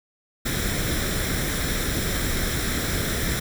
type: noise with comb filter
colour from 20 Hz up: pink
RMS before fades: -25 dBFS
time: 0.45-3.4 s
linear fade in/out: 10 ms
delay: 0.54 ms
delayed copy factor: +0.6
effects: none